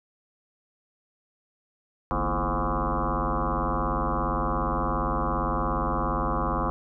sine tone with frequency modulation, 526 Hz, C5, 9 cents sharp, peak -23 dBFS, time 2.11-6.7 s, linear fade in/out 0 ms, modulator 97.3 Hz, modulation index 7.4, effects none

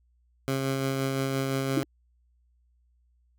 15% pulse tone with tremolo, 134.9 Hz, C#3, 47 cents flat, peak -19 dBFS, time 0.48-1.83 s, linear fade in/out 0 ms, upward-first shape sine, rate 5.8 Hz, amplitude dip 25%
sine tone with exponential decay, 313 Hz, D#4, 10 cents sharp, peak -18 dBFS, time 1.77-1.85 s, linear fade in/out 5 ms, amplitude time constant 16 ms
effects added 60 Hz sine -63 dBFS peak until 3.38 s

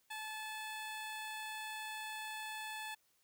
15% pulse tone, 867 Hz, A5, 26 cents flat, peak -36 dBFS, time 0.1-2.95 s, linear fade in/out 10 ms, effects white hiss -75 dBFS RMS until 3.23 s

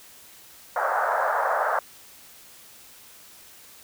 pink band-pass noise, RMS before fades -24 dBFS, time 0.76-1.79 s, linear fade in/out 2 ms, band 550 to 1600 Hz, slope 48 dB/octave, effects white hiss -49 dBFS RMS until 3.83 s

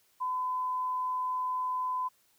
sine tone, 1012 Hz, B5, 42 cents sharp, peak -29 dBFS, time 0.2-2.09 s, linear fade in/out 20 ms, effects white hiss -68 dBFS RMS until 2.38 s

